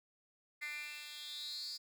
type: tone with high-pass filter sweep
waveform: 10% pulse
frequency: 297.1 Hz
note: D4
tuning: 20 cents sharp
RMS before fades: -45 dBFS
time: 0.61-1.78 s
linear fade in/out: 20 ms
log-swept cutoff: 2100 to 4900 Hz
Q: 8.9
effects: none